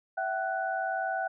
sine tone cluster, 662 / 762 / 1483 Hz, E5 / G5 / F#6, +7 / -49 / +4 cents, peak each -34 / -31 / -34 dBFS, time 0.17-1.28 s, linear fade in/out 10 ms, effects none

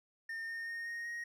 triangle tone with pitch steps, 1817 / 1831.8 / 1846.6 / 1861.6 / 1876.7 Hz, A#6 / A#6 / A#6 / A#6 / A#6, -45 / -31 / -17 / -3 / +11 cents, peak -37 dBFS, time 0.29-1.24 s, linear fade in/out 5 ms, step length 190 ms, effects none

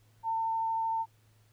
sine tone with vibrato, 900 Hz, A5, 39 cents sharp, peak -28 dBFS, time 0.23-1.06 s, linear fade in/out 50 ms, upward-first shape sine, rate 13 Hz, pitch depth 11 cents each way, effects added 108 Hz sine -62 dBFS peak until 1.52 s + pink hiss -69 dBFS RMS until 1.52 s

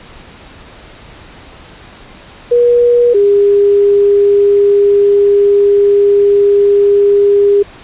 sine tone pair in turn, 481.2 / 404.6 Hz, B4 / G#4, -45 / -45 cents, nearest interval minor third, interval 300 cents, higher first, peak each -5 dBFS, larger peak neither, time 2.51-3.14 / 3.14-7.63 s, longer second, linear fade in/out 10 ms, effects pink hiss -36 dBFS RMS until 7.83 s + resampled to 8000 Hz

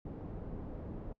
pink low-pass noise, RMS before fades -43 dBFS, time 0.05-1.13 s, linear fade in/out 5 ms, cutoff 480 Hz, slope 12 dB/octave, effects noise-tail reverb RT60 0.1 s tail -24 dB re dry

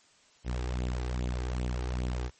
sawtooth tone with flanger, 61.74 Hz, B1, in tune, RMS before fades -32 dBFS, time 0.44-2.31 s, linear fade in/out 50 ms, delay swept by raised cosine 0.28 to 2.58 ms, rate 2.5 Hz, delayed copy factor +0.6, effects white hiss -62 dBFS RMS until 2.39 s + MP3 32 kbps

